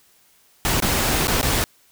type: noise with dropouts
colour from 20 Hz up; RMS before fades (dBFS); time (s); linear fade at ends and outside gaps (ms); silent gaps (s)
pink; -20; 0.65-1.64; 0; 0.802-0.823 / 1.271-1.281 / 1.413-1.429
effects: white hiss -57 dBFS RMS until 1.91 s